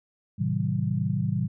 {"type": "chord", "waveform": "sine", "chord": "A diminished seventh", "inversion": "none", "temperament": "just", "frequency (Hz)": [110, 132, 158.4, 190.08], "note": ["A2", "C3", "Eb3", "Gb3"], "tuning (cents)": [0, 16, 31, 47], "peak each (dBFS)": -29, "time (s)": [0.38, 1.48], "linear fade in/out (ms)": 20, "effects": []}